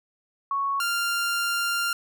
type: tone pair in turn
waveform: sine / sawtooth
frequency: 1108.7 / 1393.5 Hz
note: C#6 / F6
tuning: 0 / -4 cents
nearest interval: major third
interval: 396 cents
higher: second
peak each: -23 / -20 dBFS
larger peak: second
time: 0.51-0.8 / 0.8-1.93 s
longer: second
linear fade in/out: 2 ms
effects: none